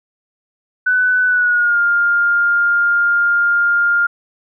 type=tone with pitch glide; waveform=sine; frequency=1498 to 1405.8 Hz; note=F#6 to F6; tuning=+21 to +11 cents; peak=-11 dBFS; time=0.86-4.07 s; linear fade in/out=10 ms; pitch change=-110 cents; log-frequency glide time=1.26-1.8 s; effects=none